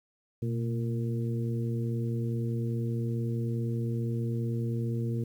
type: harmonic tone with a mistuned harmonic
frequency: 115.3 Hz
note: A#2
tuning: 19 cents flat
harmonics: 1 / 2 / 3 / 4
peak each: -29 / -35 / -39 / -41 dBFS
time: 0.42-5.24 s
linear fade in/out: 5 ms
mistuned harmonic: 1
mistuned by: +71 cents
effects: 10-bit